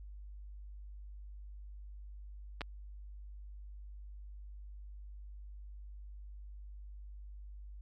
clicks, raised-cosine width 0.3 ms, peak -23 dBFS, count 2, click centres 2.609 / 2.616 s, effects added 50 Hz sine -46 dBFS peak until 7.81 s

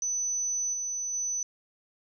sine tone with level steps, 6000 Hz, F#8, 23 cents sharp, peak -27 / -30 / -28 dBFS, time 0.02-1.43 s, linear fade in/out 2 ms, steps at 0.73 / 1.13 s, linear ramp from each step 10 ms, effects none

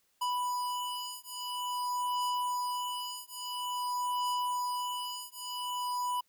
square beating tone pair, 987.8 / 988.29 Hz, B5 / B5, 0 / +1 cents, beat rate 0.49 Hz, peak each -36 / -36 dBFS, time 0.21-6.21 s, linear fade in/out 10 ms, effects white hiss -73 dBFS RMS until 6.28 s

